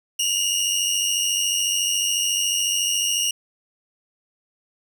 20% pulse tone pair together, 2811 / 2905 Hz, F7 / F#7, +11 / -32 cents, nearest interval minor second, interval 57 cents, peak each -18 dBFS, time 0.19-3.31 s, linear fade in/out 5 ms, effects none

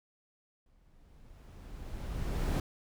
brown noise with exponential growth, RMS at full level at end -27 dBFS, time 0.66-2.6 s, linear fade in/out 2 ms, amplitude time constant 420 ms, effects none

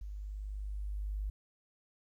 sine tone with level ramp, 50.6 Hz, G#1, 44 cents flat, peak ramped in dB -40 to -33 dBFS, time 0.01-1.3 s, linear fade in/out 5 ms, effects 12-bit

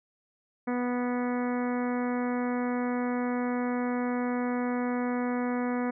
harmonic tone, 245.9 Hz, B3, 7 cents flat, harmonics 1 / 2 / 3 / 4 / 5 / 6 / 7 / 8 / 9, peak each -28 / -34 / -38 / -40 / -42 / -44 / -45 / -46 / -47 dBFS, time 0.67-5.91 s, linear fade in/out 10 ms, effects none

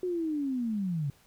sine linear sweep, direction down, 370 to 134.6 Hz, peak -28 dBFS, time 0.03-1.1 s, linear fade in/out 2 ms, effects pink hiss -62 dBFS RMS until 1.26 s

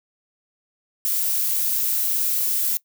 violet noise, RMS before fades -22 dBFS, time 1.05-2.77 s, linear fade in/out 0 ms, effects noise-tail reverb RT60 0.1 s tail -21 dB re dry

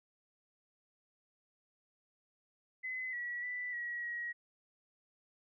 sine tone with pitch steps, 2029 / 1932 / 1979 / 1914 / 1902 Hz, B6 / B6 / B6 / A#6 / A#6, +46 / -39 / +3 / +45 / +34 cents, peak -37 dBFS, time 2.83-4.33 s, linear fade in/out 20 ms, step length 300 ms, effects none

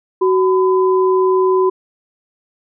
sine tone pair together, 374.5 / 1008 Hz, F#4 / B5, +21 / +35 cents, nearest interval octave + perfect fourth, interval 1714 cents, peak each -11 / -18 dBFS, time 0.21-1.7 s, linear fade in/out 10 ms, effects none

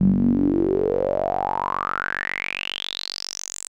sawtooth tone with band-pass filter sweep, 47.3 Hz, F#1, 39 cents sharp, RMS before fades -23 dBFS, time 0-3.68 s, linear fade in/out 10 ms, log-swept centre 180 to 8100 Hz, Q 9.4, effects none

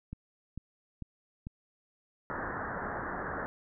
click train, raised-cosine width 5 ms, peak -27 dBFS, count 4, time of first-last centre 0.13-1.469 s, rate 2.24 Hz
white low-pass noise, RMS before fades -37 dBFS, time 2.3-3.46 s, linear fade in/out 0 ms, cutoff 1800 Hz, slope 96 dB/octave
effects none

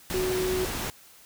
sine tone in noise, 370 Hz, F#4, in tune, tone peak -25 dBFS, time 0.14-0.65 s, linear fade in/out 0 ms, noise pink, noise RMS -32 dBFS, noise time 0.1-0.9 s, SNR +4 dB, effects white hiss -53 dBFS RMS until 1.25 s

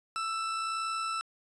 40% pulse tone with amplitude modulation, 1325 Hz, E6, 9 cents sharp, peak -29 dBFS, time 0.16-1.21 s, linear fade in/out 0 ms, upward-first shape sine, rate 61.2 Hz, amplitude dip 25%, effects resampled to 22050 Hz

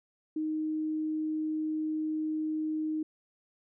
sine tone, 311.1 Hz, D#4, in tune, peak -29 dBFS, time 0.36-3.03 s, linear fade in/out 5 ms, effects none

